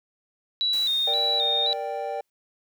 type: tone with vibrato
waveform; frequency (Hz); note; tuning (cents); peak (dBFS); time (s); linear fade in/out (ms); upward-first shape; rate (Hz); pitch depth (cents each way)
sine; 3802; A#7; +33; -21; 0.61-1.73; 0; square; 1.9; 55
type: noise with exponential decay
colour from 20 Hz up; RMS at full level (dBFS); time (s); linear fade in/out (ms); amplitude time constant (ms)
white; -39; 0.73-2.3; 2; 340
type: chord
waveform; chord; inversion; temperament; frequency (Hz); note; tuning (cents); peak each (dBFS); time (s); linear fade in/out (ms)
triangle; G minor; first; equal; 466.2 / 587.3 / 784; Bb4 / D5 / G5; 0 / 0 / 0; -32 / -30 / -29; 1.07-2.21; 5
effects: none